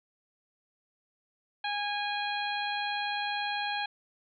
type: harmonic tone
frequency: 822 Hz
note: G#5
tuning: 18 cents flat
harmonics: 1 / 2 / 3 / 4 / 5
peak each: -33 / -36 / -38 / -39 / -40 dBFS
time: 1.64-3.86 s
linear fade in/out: 5 ms
effects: none